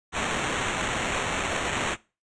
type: noise with sample-and-hold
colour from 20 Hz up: blue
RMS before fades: -28 dBFS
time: 0.12-1.97 s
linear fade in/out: 50 ms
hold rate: 4900 Hz
effects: noise-tail reverb RT60 0.3 s tail -21 dB re dry + resampled to 22050 Hz